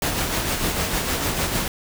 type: noise with tremolo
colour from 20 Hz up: pink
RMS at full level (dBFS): -22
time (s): 0.02-1.68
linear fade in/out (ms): 2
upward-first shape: sine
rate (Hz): 6.6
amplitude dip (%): 40
effects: none